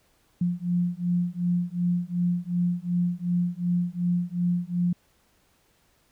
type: beating tone pair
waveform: sine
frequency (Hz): 174.61 / 177.31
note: F3 / F3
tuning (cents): 0 / +27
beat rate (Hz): 2.7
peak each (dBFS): -26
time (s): 0.41-4.93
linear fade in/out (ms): 5
effects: pink hiss -65 dBFS RMS until 6.11 s